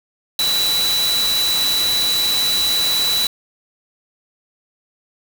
sine tone in noise, 3951 Hz, B7, in tune, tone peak -16 dBFS, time 0.39-3.27 s, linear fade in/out 2 ms, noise white, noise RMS -23 dBFS, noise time 0.39-3.27 s, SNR +4 dB, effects none

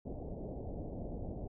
pink low-pass noise, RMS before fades -42 dBFS, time 0.05-1.48 s, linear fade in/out 10 ms, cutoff 710 Hz, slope 48 dB/octave, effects none

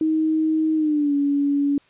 sine tone with pitch glide, 315.1 to 284 Hz, D#4 to C#4, +22 to +42 cents, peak -17 dBFS, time 0.01-1.78 s, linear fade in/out 2 ms, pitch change -180 cents, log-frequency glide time 0.75-1.14 s, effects white hiss -57 dBFS RMS until 1.89 s + resampled to 8000 Hz

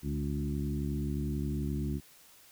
harmonic tone with a mistuned harmonic, 71.3 Hz, C#2, 49 cents sharp, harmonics 1 / 2 / 3 / 4 / 5, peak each -35 / -35 / -37 / -39 / -43 dBFS, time 0.02-2.01 s, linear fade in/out 50 ms, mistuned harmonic 2, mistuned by +43 cents, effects white hiss -58 dBFS RMS until 2.51 s

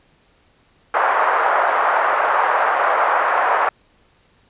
white band-pass noise, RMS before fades -17 dBFS, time 0.94-3.69 s, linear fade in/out 2 ms, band 580 to 1400 Hz, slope 24 dB/octave, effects pink hiss -57 dBFS RMS until 4.49 s + resampled to 8000 Hz

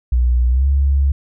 sine tone with pitch glide, 61 to 69.27 Hz, B1 to C#2, -21 to -1 cents, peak -11 dBFS, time 0.12-1.12 s, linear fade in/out 5 ms, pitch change +220 cents, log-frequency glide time 0.49-0.67 s, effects none

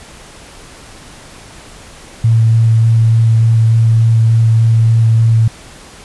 sine tone with vibrato, 113.2 Hz, A2, 50 cents sharp, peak -6 dBFS, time 2.24-5.48 s, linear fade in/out 5 ms, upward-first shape square, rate 3.4 Hz, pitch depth 8 cents each way, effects pink hiss -36 dBFS RMS until 6.04 s + resampled to 24000 Hz

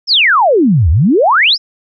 sine exponential two-way sweep, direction down then up, 5580 to 71 to 5580 Hz, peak -6 dBFS, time 0.07-1.58 s, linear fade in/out 50 ms, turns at 0.9 s, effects none

